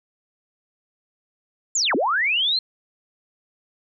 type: linear two-way sweep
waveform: sine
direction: down then up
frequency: 7459 to 218.5 to 4247 Hz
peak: -18 dBFS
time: 1.75-2.59 s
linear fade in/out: 5 ms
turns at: 1.95 s
effects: none